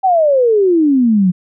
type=exponential sweep; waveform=sine; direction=down; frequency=784 to 174.61 Hz; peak=-8 dBFS; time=0.03-1.32 s; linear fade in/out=20 ms; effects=none